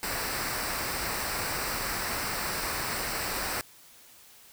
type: noise with comb filter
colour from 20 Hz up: pink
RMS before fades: -32 dBFS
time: 0.03-3.61 s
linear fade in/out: 0 ms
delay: 0.3 ms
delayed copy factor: -0.6
effects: white hiss -54 dBFS RMS until 4.52 s